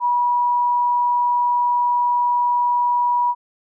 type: tone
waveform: sine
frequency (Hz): 970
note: B5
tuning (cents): -31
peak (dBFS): -15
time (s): 0-3.35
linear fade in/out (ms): 50
effects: none